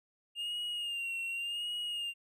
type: tone with vibrato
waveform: triangle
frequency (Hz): 2811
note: F7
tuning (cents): +11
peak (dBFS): -33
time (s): 0.35-2.14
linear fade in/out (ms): 50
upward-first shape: sine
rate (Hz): 0.88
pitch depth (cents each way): 53
effects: none